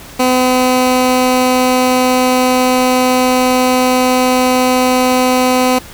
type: tone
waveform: 15% pulse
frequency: 254 Hz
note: B3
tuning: 49 cents sharp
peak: -3 dBFS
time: 0.19-5.79 s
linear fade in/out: 10 ms
effects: pink hiss -34 dBFS RMS until 5.93 s